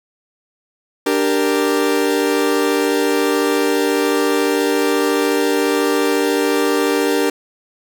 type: chord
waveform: 40% pulse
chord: G minor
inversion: second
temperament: equal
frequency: 293.7 / 392 / 466.2 Hz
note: D4 / G4 / Bb4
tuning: 0 / 0 / 0 cents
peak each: -18 dBFS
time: 1.06-7.3 s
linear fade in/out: 5 ms
effects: none